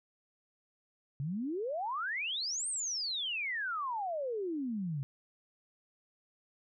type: exponential two-way sweep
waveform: sine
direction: up then down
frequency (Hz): 131.3 to 8920 to 131.3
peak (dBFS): -33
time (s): 1.2-5.03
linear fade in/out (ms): 0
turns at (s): 2.68
effects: none